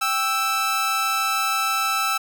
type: tone pair together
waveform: sawtooth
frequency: 784 / 1315.5 Hz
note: G5 / E6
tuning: 0 / -4 cents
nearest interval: major sixth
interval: 896 cents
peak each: -25 / -17 dBFS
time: 0.01-2.18 s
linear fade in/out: 10 ms
effects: none